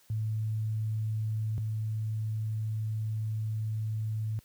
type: tone pair in turn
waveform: sine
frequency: 109.1 / 109.1 Hz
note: A2 / A2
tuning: -14 / -14 cents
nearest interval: unison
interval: 0 cents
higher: neither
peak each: -28 / -29 dBFS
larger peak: first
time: 0.1-1.58 / 1.58-4.39 s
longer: second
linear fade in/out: 0 ms
effects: white hiss -63 dBFS RMS until 4.44 s + high-pass 60 Hz 12 dB/octave